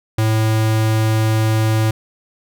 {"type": "tone", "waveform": "square", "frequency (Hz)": 110, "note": "A2", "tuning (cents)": 0, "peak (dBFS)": -14, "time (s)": [0.18, 1.91], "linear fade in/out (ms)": 5, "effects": []}